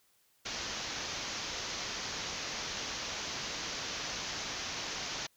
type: low-pass noise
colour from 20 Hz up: white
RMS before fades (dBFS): -39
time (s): 0.45-5.27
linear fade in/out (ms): 10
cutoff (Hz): 6600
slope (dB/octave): 96
effects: white hiss -70 dBFS RMS until 5.36 s